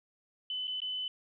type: tone with dropouts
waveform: sine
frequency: 3017 Hz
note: F#7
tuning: 33 cents sharp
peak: -33 dBFS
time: 0.5-1.08 s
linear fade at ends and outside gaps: 2 ms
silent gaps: 0.672-0.678 / 0.803-0.818 s
effects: none